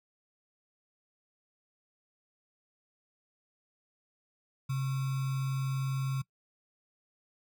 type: tone with sample-and-hold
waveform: sine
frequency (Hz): 133.7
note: C3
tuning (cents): +38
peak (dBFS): -29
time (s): 4.69-6.22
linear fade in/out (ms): 10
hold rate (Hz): 1225
effects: noise-tail reverb RT60 0.1 s tail -22 dB re dry